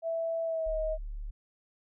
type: tone with pitch glide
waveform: sine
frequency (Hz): 659.3 to 631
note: E5 to D#5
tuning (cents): 0 to +24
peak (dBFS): -29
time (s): 0.02-0.98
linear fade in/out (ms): 50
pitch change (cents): -76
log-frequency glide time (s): 0.44-0.78
type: tone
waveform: sine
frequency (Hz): 36.49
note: D1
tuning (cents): -10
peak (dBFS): -35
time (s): 0.66-1.31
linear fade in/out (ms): 10
effects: none